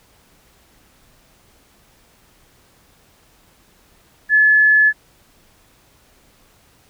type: tone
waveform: sine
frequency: 1719 Hz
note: A6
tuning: 41 cents flat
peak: -9 dBFS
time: 4.29-4.93 s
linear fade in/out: 50 ms
effects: pink hiss -54 dBFS RMS until 6.89 s